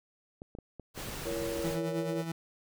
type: clicks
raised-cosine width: 2 ms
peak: -30 dBFS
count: 10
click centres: 0.419 / 0.551 / 0.587 / 0.797 / 0.977 / 1.086 / 1.141 / 1.224 / 1.309 / 1.418 s
type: noise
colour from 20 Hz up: pink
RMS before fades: -40 dBFS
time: 0.94-1.78 s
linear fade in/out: 50 ms
type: chord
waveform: sine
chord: A# diminished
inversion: second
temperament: just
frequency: 335.6 / 466.2 / 559.4 Hz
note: E4 / A#4 / C#5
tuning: +31 / 0 / +16 cents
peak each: -37 dBFS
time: 1.25-2.23 s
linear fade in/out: 20 ms
type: tone with tremolo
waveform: 30% pulse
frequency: 164.81 Hz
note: E3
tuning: in tune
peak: -29 dBFS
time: 1.64-2.32 s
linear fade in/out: 5 ms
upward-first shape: triangle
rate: 9.4 Hz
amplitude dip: 60%
effects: none